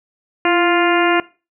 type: harmonic tone with a mistuned harmonic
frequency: 349.7 Hz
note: F4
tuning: 2 cents sharp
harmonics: 1 / 2 / 3 / 4 / 5 / 6 / 7 / 8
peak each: -16 / -19 / -21 / -22 / -23 / -24 / -24 / -25 dBFS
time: 0.45-1.2 s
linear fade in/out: 2 ms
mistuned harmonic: 1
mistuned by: -43 cents
effects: noise-tail reverb RT60 0.3 s tail -19 dB re dry